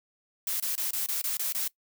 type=noise bursts; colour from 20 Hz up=blue; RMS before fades=-30 dBFS; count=8; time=0.47-1.678 s; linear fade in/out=2 ms; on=130 ms; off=24 ms; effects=noise-tail reverb RT60 0.1 s tail -21 dB re dry